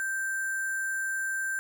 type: tone with sample-and-hold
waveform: sine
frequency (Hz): 1568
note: G6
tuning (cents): 0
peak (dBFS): -28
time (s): 0-1.59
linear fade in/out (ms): 0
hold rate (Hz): 8820
effects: none